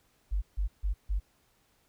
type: tone bursts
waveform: sine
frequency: 49 Hz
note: G1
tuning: in tune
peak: -26 dBFS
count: 4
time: 0.31-1.2 s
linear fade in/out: 20 ms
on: 110 ms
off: 150 ms
effects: pink hiss -69 dBFS RMS until 1.88 s